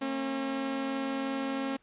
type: tone pair together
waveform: sawtooth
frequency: 227.6 / 270.5 Hz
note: A#3 / C#4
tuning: -41 / -42 cents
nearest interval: minor third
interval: 299 cents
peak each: -35 / -27 dBFS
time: 0.01-1.77 s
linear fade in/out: 10 ms
effects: pink hiss -67 dBFS RMS until 1.82 s + resampled to 8000 Hz